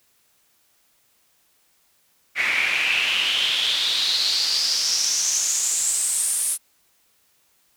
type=noise with band-pass filter sweep; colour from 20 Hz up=pink; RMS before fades=-22 dBFS; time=2.35-6.58 s; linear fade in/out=50 ms; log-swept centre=2100 to 10000 Hz; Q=6; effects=white hiss -63 dBFS RMS until 7.76 s